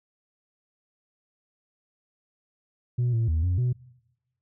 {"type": "tone with pitch steps", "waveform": "sine", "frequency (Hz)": [122.3, 114.2, 79.6, 89.6, 124.1], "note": ["B2", "A#2", "D#2", "F2", "B2"], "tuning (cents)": [-16, -35, 40, 45, 9], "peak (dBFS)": -19, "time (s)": [2.98, 3.73], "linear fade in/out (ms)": 10, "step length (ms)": 150, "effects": ["noise-tail reverb RT60 1.0 s tail -25 dB re dry", "tanh soft clip ceiling -20 dBFS"]}